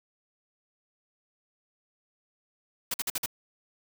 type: noise bursts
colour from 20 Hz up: white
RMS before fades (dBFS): -30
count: 5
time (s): 2.91-3.261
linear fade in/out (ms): 5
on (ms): 31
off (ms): 49
effects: none